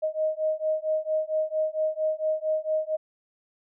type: beating tone pair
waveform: sine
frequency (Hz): 622.3 / 626.7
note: D#5 / D#5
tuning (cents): 0 / +12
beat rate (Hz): 4.4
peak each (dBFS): -27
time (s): 0.02-2.97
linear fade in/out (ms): 20
effects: none